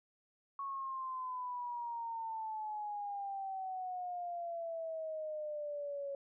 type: exponential sweep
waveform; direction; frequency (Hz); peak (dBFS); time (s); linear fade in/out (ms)
sine; down; 1108.7 to 554.4; -38; 0.59-6.15; 2
effects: none